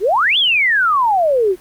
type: exponential two-way sweep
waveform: sine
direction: up then down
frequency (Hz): 350.4 to 3520 to 350.4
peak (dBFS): -11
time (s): 0-1.56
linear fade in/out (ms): 50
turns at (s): 0.38
effects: pink hiss -46 dBFS RMS until 1.6 s + Opus 48 kbps